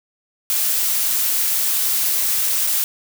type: noise with dropouts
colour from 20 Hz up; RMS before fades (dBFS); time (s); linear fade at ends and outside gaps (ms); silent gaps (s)
blue; -19; 0.5-2.84; 0; 2.667-2.672
effects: none